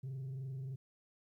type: tone with frequency modulation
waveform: sine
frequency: 132.8 Hz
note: C3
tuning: 26 cents sharp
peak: -37 dBFS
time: 0.03-0.76 s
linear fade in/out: 10 ms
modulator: 23.1 Hz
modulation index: 0.29
effects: tanh soft clip ceiling -39 dBFS + 13-bit